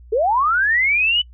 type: linear sweep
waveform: sine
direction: up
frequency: 406.8 to 3001 Hz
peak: -14 dBFS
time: 0.12-1.22 s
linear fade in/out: 10 ms
effects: noise-tail reverb RT60 0.1 s tail -24 dB re dry + added 60 Hz sine -40 dBFS peak until 1.33 s